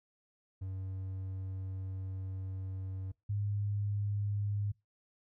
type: tone pair in turn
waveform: triangle / sine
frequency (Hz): 94.9 / 102.45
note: F#2 / G#2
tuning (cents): +44 / -23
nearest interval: minor second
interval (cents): 133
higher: second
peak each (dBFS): -35 / -31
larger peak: second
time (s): 0.61-3.12 / 3.29-4.72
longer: first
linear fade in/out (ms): 10
effects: noise-tail reverb RT60 0.2 s tail -23 dB re dry

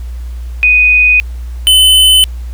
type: tone pair in turn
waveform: sine / square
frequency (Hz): 2489 / 3031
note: D#7 / F#7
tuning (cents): 0 / +41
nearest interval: minor third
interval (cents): 341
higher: second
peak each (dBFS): -4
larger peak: neither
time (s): 0.63-1.2 / 1.67-2.24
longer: neither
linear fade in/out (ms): 0
effects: added 60 Hz sine -19 dBFS peak until 2.53 s + pink hiss -43 dBFS RMS until 2.53 s

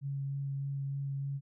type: tone with vibrato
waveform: sine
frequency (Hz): 138.59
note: C#3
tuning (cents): 0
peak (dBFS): -33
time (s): 0.01-1.41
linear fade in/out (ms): 50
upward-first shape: sine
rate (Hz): 3.3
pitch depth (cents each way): 10
effects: none

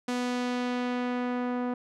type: tone with low-pass filter sweep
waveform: sawtooth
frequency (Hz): 246.9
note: B3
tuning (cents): 0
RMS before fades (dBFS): -30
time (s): 0.08-1.74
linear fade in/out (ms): 5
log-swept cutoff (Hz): 8100 to 1200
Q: 0.78
effects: none

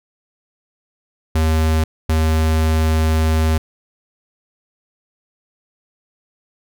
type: tone pair in turn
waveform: square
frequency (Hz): 79.3 / 79.3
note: D#2 / D#2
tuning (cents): +33 / +33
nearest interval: unison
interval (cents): 0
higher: neither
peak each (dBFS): -14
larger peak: neither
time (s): 1.35-1.84 / 2.09-3.58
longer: second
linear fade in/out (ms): 5
effects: none

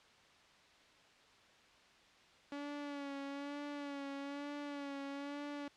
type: tone with vibrato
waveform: sawtooth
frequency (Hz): 283.8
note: C#4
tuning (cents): +41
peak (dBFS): -38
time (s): 2.52-5.68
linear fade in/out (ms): 2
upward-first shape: sine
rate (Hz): 1.1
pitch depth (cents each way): 39
effects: white hiss -64 dBFS RMS until 5.76 s + low-pass 4000 Hz 12 dB/octave

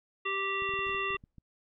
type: harmonic tone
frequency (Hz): 391.1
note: G4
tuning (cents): -4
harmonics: 1 / 3 / 5 / 7 / 9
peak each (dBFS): -37 / -34 / -37 / -34 / -44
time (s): 0.25-1.17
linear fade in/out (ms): 10
type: clicks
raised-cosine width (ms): 5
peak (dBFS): -38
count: 10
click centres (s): 0.622 / 0.692 / 0.738 / 0.791 / 0.894 / 0.947 / 1.105 / 1.146 / 1.239 / 1.383
type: noise with exponential decay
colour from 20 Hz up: brown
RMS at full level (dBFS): -48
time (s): 0.86-1.42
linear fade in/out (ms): 0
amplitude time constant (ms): 120
effects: none

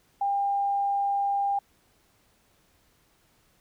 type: tone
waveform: sine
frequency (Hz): 800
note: G5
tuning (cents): +35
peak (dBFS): -23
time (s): 0.21-1.59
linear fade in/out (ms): 5
effects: pink hiss -65 dBFS RMS until 3.6 s

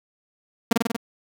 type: tone with echo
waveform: sawtooth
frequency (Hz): 230.8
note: A#3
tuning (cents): -17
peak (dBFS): -10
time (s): 0.71-0.73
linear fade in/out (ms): 5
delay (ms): 47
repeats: 5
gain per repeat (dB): -2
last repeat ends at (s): 0.965
effects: none

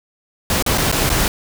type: noise with dropouts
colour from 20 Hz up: pink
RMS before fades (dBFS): -17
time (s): 0.5-1.28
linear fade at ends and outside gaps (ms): 1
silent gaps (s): 0.625-0.663 / 0.777-0.781 / 0.916-0.925 / 1.093-1.1
effects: none

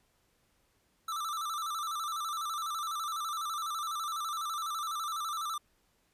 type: tone with vibrato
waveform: square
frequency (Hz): 1252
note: D#6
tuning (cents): +10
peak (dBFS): -34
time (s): 1.08-5.58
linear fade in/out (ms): 5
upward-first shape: square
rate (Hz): 12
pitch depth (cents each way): 90
effects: pink hiss -72 dBFS RMS until 6.13 s + resampled to 32000 Hz

